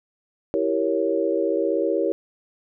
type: chord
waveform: sine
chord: E diminished seventh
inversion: none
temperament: equal with one note detuned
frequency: 329.6 / 390.6 / 466.2 / 554.4 Hz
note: E4 / G4 / Bb4 / Db5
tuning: 0 / -6 / 0 / 0 cents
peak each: -25 dBFS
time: 0.54-2.12 s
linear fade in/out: 0 ms
effects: none